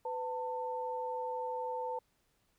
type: tone pair together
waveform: sine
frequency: 501.7 / 894 Hz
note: B4 / A5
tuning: +27 / +27 cents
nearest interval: minor seventh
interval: 1000 cents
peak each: -38 / -37 dBFS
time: 0.05-1.99 s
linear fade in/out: 5 ms
effects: pink hiss -75 dBFS RMS until 2.58 s